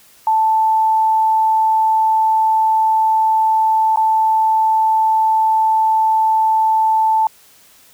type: tone with dropouts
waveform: sine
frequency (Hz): 880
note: A5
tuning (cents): 0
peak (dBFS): -11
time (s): 0.27-7.27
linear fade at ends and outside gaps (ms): 2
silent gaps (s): 3.96-3.972
effects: white hiss -48 dBFS RMS until 7.93 s